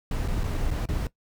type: noise with dropouts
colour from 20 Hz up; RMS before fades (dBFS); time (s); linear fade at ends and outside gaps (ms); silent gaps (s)
brown; -27; 0.11-1.07; 2; 0.279-0.283 / 0.435-0.439 / 0.707-0.711 / 0.856-0.887
effects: noise-tail reverb RT60 0.1 s tail -18 dB re dry